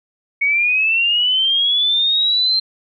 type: linear sweep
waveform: sine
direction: up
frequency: 2217 to 4154 Hz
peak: -13 dBFS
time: 0.41-2.6 s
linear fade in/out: 10 ms
effects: none